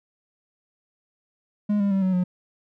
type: tone with pitch steps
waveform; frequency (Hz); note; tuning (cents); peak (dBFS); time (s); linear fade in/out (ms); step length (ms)
triangle; 207.5 / 200.4 / 193.6 / 187.01 / 180.64; G#3 / G3 / G3 / F#3 / F#3; -1 / +38 / -21 / +19 / -41; -17; 1.69-2.24; 10; 110
effects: none